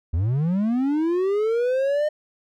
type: linear sweep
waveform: triangle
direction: up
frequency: 74.2 to 612 Hz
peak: -17 dBFS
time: 0.13-2.09 s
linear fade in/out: 10 ms
effects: none